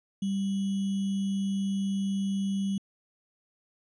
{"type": "tone with sample-and-hold", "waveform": "sine", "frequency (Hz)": 196, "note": "G3", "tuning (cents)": 0, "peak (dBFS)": -26, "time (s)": [0.22, 2.78], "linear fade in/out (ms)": 5, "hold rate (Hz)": 3150, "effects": ["resampled to 24000 Hz"]}